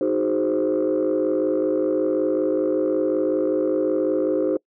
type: chord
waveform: sine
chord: Ab dominant seventh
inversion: second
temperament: equal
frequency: 311.1 / 370 / 415.3 / 523.3 Hz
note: Eb4 / Gb4 / Ab4 / C5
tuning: 0 / 0 / 0 / 0 cents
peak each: -22 / -23 / -25 / -22 dBFS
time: 0.01-4.57 s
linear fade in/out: 2 ms
effects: noise-tail reverb RT60 0.1 s tail -26 dB re dry + tanh soft clip ceiling -13 dBFS